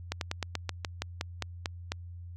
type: slowing click train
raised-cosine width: 0.2 ms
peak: -14 dBFS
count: 12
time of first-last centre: 0.12-1.92 s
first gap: 92 ms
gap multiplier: 1.11
effects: added 87 Hz sine -41 dBFS peak until 2.36 s